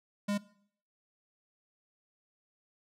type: tone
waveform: square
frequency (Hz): 203.9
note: G#3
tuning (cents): -32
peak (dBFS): -30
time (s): 0.28-0.38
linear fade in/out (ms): 10
effects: noise-tail reverb RT60 0.6 s tail -19 dB re dry + low-pass 11000 Hz 12 dB/octave